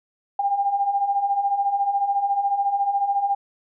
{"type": "beating tone pair", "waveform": "sine", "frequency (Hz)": [789, 803], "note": ["G5", "G5"], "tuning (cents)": [11, 41], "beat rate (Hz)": 14, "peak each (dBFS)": [-26, -20], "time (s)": [0.39, 3.35], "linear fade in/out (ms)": 5, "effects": []}